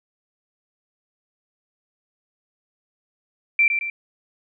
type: tone with echo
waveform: sine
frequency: 2349 Hz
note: D7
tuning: in tune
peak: -13 dBFS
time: 3.59-3.68 s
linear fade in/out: 2 ms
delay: 110 ms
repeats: 2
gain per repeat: -6 dB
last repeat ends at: 3.9 s
effects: none